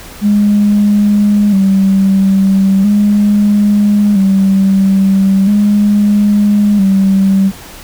sine tone with vibrato, 200 Hz, G3, 35 cents sharp, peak -5 dBFS, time 0.21-7.52 s, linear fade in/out 50 ms, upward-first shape square, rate 0.38 Hz, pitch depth 54 cents each way, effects tanh soft clip ceiling -1 dBFS + pink hiss -32 dBFS RMS until 7.83 s

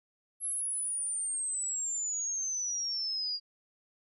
sine exponential sweep, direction down, 11175 to 4790 Hz, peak -31 dBFS, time 0.4-3.4 s, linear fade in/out 50 ms, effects none

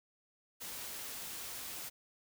white noise, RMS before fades -44 dBFS, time 0.6-1.9 s, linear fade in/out 20 ms, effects none

